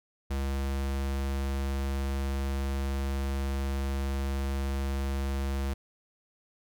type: tone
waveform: square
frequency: 68.3 Hz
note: C#2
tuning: 25 cents flat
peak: -29 dBFS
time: 0.3-5.74 s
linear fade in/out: 10 ms
effects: none